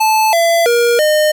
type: tone with pitch steps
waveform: square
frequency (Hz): 872 / 674 / 474.3 / 610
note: A5 / E5 / A#4 / D#5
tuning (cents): -16 / +38 / +30 / -34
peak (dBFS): -10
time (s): 0-1.32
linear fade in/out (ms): 10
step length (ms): 330
effects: none